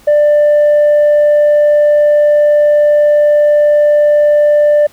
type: tone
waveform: sine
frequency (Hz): 592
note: D5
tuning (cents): +14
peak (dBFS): -3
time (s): 0.07-4.87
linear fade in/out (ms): 10
effects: tanh soft clip ceiling -4 dBFS + pink hiss -44 dBFS RMS until 4.92 s